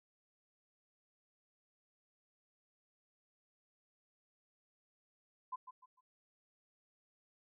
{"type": "tone with echo", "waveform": "sine", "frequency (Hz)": 1015, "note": "B5", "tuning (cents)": 47, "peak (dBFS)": -38, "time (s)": [5.52, 5.56], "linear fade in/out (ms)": 10, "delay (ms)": 150, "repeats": 3, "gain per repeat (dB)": -10, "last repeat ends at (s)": 6.01, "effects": []}